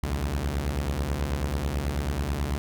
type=beating tone pair; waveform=sawtooth; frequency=64 / 73.2 Hz; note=C2 / D2; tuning=-38 / -5 cents; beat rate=9.2 Hz; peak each=-26 / -24 dBFS; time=0.03-2.58 s; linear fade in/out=0 ms; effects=none